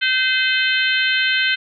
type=harmonic tone; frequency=515 Hz; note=C5; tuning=28 cents flat; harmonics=3 / 4 / 5 / 6 / 7 / 8; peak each=-19 / -23 / -23 / -21 / -28 / -28 dBFS; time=0.01-1.56 s; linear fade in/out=20 ms; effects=none